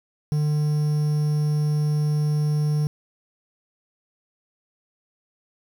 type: tone with quantisation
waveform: triangle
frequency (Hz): 150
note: D3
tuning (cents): +37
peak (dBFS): -17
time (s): 0.32-2.87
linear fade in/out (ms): 0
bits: 7
effects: none